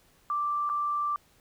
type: tone with dropouts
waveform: sine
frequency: 1174.7 Hz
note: D6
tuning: in tune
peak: -26 dBFS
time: 0.3-1.16 s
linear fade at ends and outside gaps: 1 ms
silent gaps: 0.692-0.698 s
effects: pink hiss -63 dBFS RMS until 1.4 s